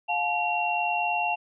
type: tone cluster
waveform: sine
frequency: 710 / 859 / 2742 Hz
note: F5 / A5 / F7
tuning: +28 / -42 / -32 cents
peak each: -28 dBFS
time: 0.08-1.36 s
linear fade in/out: 20 ms
effects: none